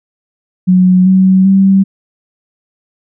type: tone with pitch steps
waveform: sine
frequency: 183.5 / 188.44 / 193.52 Hz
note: F#3 / F#3 / G3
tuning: -14 / +32 / -22 cents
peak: -4 dBFS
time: 0.67-1.84 s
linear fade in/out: 20 ms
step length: 390 ms
effects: none